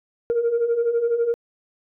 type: beating tone pair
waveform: sine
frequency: 459.1 / 471.1 Hz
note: A#4 / A#4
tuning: -26 / +18 cents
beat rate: 12 Hz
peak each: -24 / -18 dBFS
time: 0.3-1.34 s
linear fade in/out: 0 ms
effects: tanh soft clip ceiling -14 dBFS